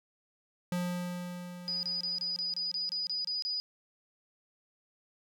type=tone with exponential decay; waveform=square; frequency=177.6 Hz; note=F3; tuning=29 cents sharp; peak=-30 dBFS; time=0.72-3.39 s; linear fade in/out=2 ms; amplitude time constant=580 ms
type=tone bursts; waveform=sine; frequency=4943 Hz; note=D#8; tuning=12 cents flat; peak=-31 dBFS; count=11; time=1.68-3.6 s; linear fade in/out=0 ms; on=150 ms; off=27 ms
effects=none